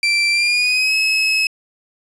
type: tone with pitch glide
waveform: 30% pulse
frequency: 2349 to 2576 Hz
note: D7 to E7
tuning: 0 to -41 cents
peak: -11 dBFS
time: 0.03-1.47 s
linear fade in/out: 2 ms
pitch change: +159 cents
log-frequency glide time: 0.31-0.95 s
effects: resampled to 22050 Hz + 7-bit